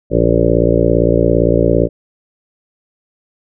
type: harmonic tone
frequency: 57.6 Hz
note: A#1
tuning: 20 cents flat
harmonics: 1 / 2 / 3 / 5 / 6 / 7 / 8 / 9 / 10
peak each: -18 / -18 / -18 / -18 / -18 / -18 / -18 / -18 / -18 dBFS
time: 0.1-1.89 s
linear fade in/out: 50 ms
effects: none